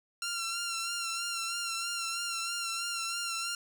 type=tone with vibrato; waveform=10% pulse; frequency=1372 Hz; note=F6; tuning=31 cents flat; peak=-24 dBFS; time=0.22-3.55 s; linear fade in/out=2 ms; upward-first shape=sine; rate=3.1 Hz; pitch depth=34 cents each way; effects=none